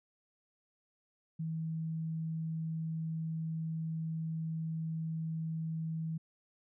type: tone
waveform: sine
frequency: 161.1 Hz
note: E3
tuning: 39 cents flat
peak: -34 dBFS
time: 1.39-6.18 s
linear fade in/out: 10 ms
effects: none